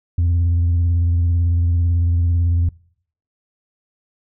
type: tone with vibrato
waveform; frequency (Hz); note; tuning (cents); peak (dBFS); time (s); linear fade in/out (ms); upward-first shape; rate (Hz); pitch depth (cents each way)
sine; 85.7; F2; -32; -11; 0.18-2.69; 5; sine; 18; 41
effects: noise-tail reverb RT60 0.6 s tail -25 dB re dry + tanh soft clip ceiling -12 dBFS